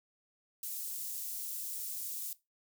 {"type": "high-pass noise", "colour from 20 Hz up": "white", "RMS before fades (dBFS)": -40, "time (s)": [0.63, 2.33], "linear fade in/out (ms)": 2, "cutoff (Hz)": 7700, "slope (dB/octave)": 12, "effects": ["noise-tail reverb RT60 0.2 s tail -17 dB re dry"]}